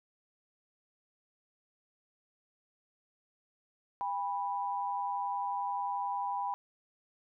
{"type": "tone pair together", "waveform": "sine", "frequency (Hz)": [803.7, 985], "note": ["G5", "B5"], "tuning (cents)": [43, -5], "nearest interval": "major third", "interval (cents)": 352, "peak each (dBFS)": [-35, -34], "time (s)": [4.01, 6.54], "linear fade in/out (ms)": 0, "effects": []}